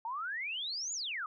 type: exponential two-way sweep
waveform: sine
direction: up then down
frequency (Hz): 880 to 7100 to 1187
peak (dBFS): -35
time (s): 0.05-1.26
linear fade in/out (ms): 2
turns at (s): 0.93
effects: none